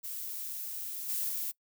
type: noise with level steps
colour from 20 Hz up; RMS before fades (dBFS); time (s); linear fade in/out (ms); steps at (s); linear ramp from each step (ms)
violet; -39 / -33 / -35; 0.03-1.52; 20; 1.08 / 1.28; 20
effects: noise-tail reverb RT60 0.1 s tail -22 dB re dry